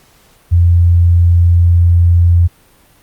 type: tone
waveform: sine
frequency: 86.3 Hz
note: F2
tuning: 20 cents flat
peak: -5 dBFS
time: 0.51-2.48 s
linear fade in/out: 20 ms
effects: pink hiss -48 dBFS RMS until 3.02 s + Opus 48 kbps